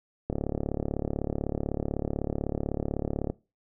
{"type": "click train", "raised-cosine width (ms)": 2, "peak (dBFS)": -15, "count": 109, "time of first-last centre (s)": [0.3, 3.3], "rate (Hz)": 36, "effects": ["noise-tail reverb RT60 0.3 s tail -22 dB re dry"]}